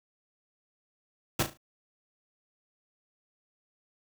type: noise with echo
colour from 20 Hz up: pink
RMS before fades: -26 dBFS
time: 1.39-1.43 s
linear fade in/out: 5 ms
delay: 36 ms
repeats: 4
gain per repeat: -9 dB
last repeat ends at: 1.574 s
effects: none